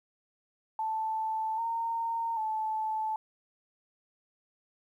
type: tone with pitch steps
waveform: sine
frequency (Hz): 880 / 918 / 872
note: A5 / A#5 / A5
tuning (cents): 0 / -27 / -16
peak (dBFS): -29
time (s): 0.79-3.16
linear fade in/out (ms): 2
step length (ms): 790
effects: 11-bit